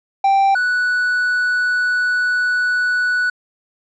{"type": "tone pair in turn", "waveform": "triangle", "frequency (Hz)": [784, 1479.1], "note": ["G5", "F#6"], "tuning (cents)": [0, -1], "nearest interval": "major seventh", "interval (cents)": 1099, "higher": "second", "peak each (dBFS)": [-9, -13], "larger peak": "first", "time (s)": [[0.24, 0.55], [0.55, 3.3]], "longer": "second", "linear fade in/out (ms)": 5, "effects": ["resampled to 16000 Hz"]}